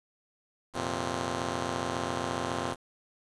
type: chord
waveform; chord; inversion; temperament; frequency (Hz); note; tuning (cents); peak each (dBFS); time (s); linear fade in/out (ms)
5% pulse; F suspended fourth; none; just; 87.31 / 116.41 / 130.96; F2 / Bb2 / C3; 0 / -2 / +2; -25; 0.73-2.76; 50
effects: resampled to 22050 Hz + 8-bit